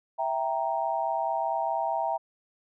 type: chord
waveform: sine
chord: E diminished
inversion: none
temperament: equal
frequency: 659.3 / 784 / 932.3 Hz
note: E5 / G5 / Bb5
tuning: 0 / 0 / 0 cents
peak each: -30 dBFS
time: 0.18-2.18 s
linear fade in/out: 20 ms
effects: none